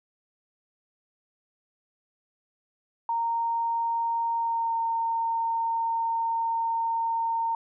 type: tone with pitch glide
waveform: sine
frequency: 925 to 915.4 Hz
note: A#5 to A#5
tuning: -14 to -32 cents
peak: -24 dBFS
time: 3.09-7.55 s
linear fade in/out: 2 ms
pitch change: -18 cents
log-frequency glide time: 4.36-4.75 s
effects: none